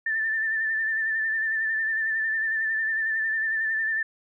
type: tone with vibrato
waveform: sine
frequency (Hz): 1776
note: A6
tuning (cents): +16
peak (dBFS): -23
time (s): 0.06-4.03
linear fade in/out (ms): 5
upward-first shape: sine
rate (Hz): 11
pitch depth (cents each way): 35
effects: none